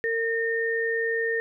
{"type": "tone pair together", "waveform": "sine", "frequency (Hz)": [457.2, 1829], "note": ["A#4", "A#6"], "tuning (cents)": [-34, -33], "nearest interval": "2 octaves", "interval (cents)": 2401, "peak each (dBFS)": -26, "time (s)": [0.04, 1.4], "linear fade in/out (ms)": 0, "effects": []}